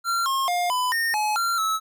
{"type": "tone with pitch steps", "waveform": "square", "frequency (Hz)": [1372, 1075, 708, 1001, 1835, 849, 1374, 1299], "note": ["F6", "C6", "F5", "B5", "A#6", "G#5", "F6", "E6"], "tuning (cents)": [-31, 47, 23, 23, -28, 38, -29, -26], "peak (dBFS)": -22, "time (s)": [0.04, 1.8], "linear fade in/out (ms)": 50, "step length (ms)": 220, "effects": []}